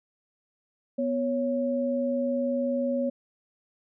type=tone pair together; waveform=sine; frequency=246.9 / 554.3 Hz; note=B3 / C#5; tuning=0 / 0 cents; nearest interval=octave + major second; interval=1400 cents; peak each=-27 / -27 dBFS; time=0.98-3.1 s; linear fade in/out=10 ms; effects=none